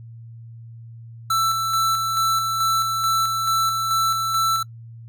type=tone with tremolo; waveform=square; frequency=1329 Hz; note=E6; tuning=14 cents sharp; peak=-18 dBFS; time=1.3-4.63 s; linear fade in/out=5 ms; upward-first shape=square; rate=2.3 Hz; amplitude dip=35%; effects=noise-tail reverb RT60 0.1 s tail -24 dB re dry + added 115 Hz sine -37 dBFS peak until 5.08 s